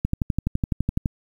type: click train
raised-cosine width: 5 ms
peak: -9 dBFS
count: 13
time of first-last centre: 0.05-1.058 s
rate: 11.9 Hz
effects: 8-bit